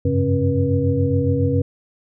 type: tone cluster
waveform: sine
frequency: 92.4 / 99.6 / 137.3 / 273.1 / 482.6 Hz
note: F#2 / G2 / C#3 / C#4 / B4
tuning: -2 / +28 / -16 / -26 / -40 cents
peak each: -22 dBFS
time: 0.05-1.62 s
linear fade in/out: 5 ms
effects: none